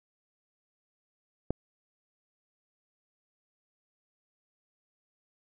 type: click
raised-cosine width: 2 ms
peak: -15 dBFS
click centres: 1.506 s
effects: none